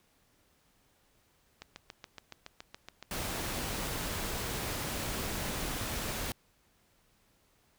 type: click train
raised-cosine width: 0.2 ms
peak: -26 dBFS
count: 19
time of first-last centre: 1.62-4.152 s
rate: 7.11 Hz
type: noise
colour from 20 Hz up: pink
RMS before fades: -36 dBFS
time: 3.11-6.32 s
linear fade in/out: 2 ms
effects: pink hiss -69 dBFS RMS until 7.78 s